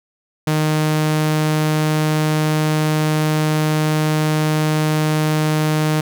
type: tone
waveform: sawtooth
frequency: 154.3 Hz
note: D#3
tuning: 14 cents flat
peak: -11 dBFS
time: 0.47-6.01 s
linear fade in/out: 5 ms
effects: none